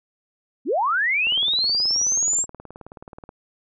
sine linear sweep, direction up, 206.4 to 7600 Hz, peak -18 dBFS, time 0.65-2.46 s, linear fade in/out 50 ms
click train, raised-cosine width 1 ms, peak -25 dBFS, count 39, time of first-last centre 1.27-3.291 s, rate 18.8 Hz
effects none

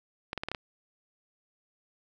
clicks, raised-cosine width 0.3 ms, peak -17 dBFS, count 6, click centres 0.331 / 0.377 / 0.435 / 0.486 / 0.516 / 0.548 s, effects none

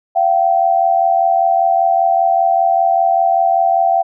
sine tone pair together, 684 / 769.1 Hz, F5 / G5, -36 / -33 cents, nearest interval major second, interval 203 cents, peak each -13 dBFS, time 0.15-4.03 s, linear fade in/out 20 ms, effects none

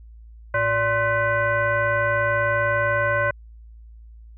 sine tone with frequency modulation, 1046.5 Hz, C6, in tune, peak -18 dBFS, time 0.54-3.31 s, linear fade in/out 5 ms, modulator 468 Hz, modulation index 1.7, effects added 56 Hz sine -41 dBFS peak until 4.37 s

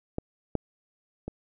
clicks, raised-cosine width 2 ms, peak -16 / -12 / -21 dBFS, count 3, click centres 0.184 / 0.553 / 1.28 s, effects none

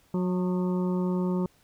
harmonic tone with a mistuned harmonic, 182 Hz, F#3, 28 cents flat, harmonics 1 / 2 / 3 / 5 / 6 / 7, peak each -25 / -31 / -39 / -40 / -45 / -48 dBFS, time 0.14-1.46 s, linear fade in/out 2 ms, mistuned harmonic 7, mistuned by -60 cents, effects pink hiss -63 dBFS RMS until 1.63 s

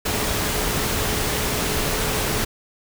sine tone in noise, 427 Hz, G#4, 48 cents sharp, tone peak -32 dBFS, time 0.05-2.45 s, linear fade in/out 10 ms, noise pink, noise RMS -23 dBFS, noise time 0.05-2.45 s, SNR -12 dB, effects none

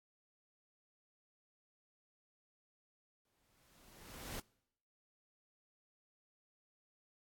pink noise with exponential growth, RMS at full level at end -44 dBFS, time 3.25-4.4 s, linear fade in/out 2 ms, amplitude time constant 250 ms, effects noise-tail reverb RT60 0.8 s tail -25 dB re dry + AAC 64 kbps

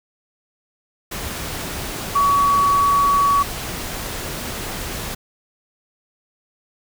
sine tone in noise, 1130 Hz, C#6, 33 cents sharp, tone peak -13 dBFS, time 2.15-3.43 s, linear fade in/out 10 ms, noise pink, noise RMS -28 dBFS, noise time 1.11-5.15 s, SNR +12 dB, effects none

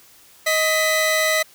sawtooth tone pair together, 628 / 1998.5 Hz, D#5 / B6, +16 / +20 cents, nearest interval octave + minor sixth, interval 2004 cents, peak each -16 dBFS, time 0.46-1.43 s, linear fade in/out 10 ms, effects white hiss -50 dBFS RMS until 1.54 s

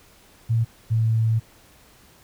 sine tone pair in turn, 114.3 / 112.21 Hz, A#2 / A2, -34 / +34 cents, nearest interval unison, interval 32 cents, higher first, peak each -17 dBFS, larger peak neither, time 0.49-0.65 / 0.9-1.4 s, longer second, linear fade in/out 20 ms, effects pink hiss -53 dBFS RMS until 2.23 s

